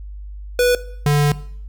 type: tone pair in turn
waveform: square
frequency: 491.5 / 146.12 Hz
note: B4 / D3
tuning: -8 / -8 cents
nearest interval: octave + major sixth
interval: 2100 cents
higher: first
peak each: -13 dBFS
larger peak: neither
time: 0.59-0.75 / 1.06-1.32 s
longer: second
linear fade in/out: 2 ms
effects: noise-tail reverb RT60 0.6 s tail -17 dB re dry + added 50 Hz sine -30 dBFS peak until 1.68 s